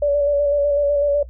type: tone with vibrato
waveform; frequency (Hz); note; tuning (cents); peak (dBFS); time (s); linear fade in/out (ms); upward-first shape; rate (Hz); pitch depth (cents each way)
sine; 575; D5; -37; -14; 0.02-1.23; 5; square; 8; 21
effects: noise-tail reverb RT60 0.1 s tail -18 dB re dry + added 60 Hz sine -34 dBFS peak until 1.29 s